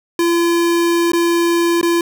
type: tone with dropouts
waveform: square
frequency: 340.7 Hz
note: F4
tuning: 43 cents flat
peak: -13 dBFS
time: 0.19-2.01 s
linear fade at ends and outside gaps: 2 ms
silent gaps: 1.119-1.133 / 1.813-1.829 s
effects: none